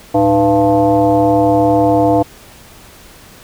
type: tone with frequency modulation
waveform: sine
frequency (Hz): 496.3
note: B4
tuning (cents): +8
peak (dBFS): -8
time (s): 0.14-2.23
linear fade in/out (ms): 10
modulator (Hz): 191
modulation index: 1.6
effects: pink hiss -40 dBFS RMS until 3.43 s